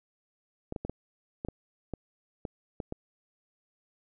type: clicks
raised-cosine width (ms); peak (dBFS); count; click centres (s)
2; -21; 10; 0.724 / 0.762 / 0.85 / 0.896 / 1.449 / 1.486 / 1.937 / 2.452 / 2.802 / 2.924
effects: none